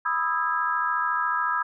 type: chord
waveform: sine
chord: E major seventh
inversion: second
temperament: equal with one note detuned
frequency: 987.8 / 1244.5 / 1318.5 / 1639.3 Hz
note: B5 / D#6 / E6 / G#6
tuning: 0 / 0 / 0 / -23 cents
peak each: -28 dBFS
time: 0.05-1.63 s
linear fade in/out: 10 ms
effects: none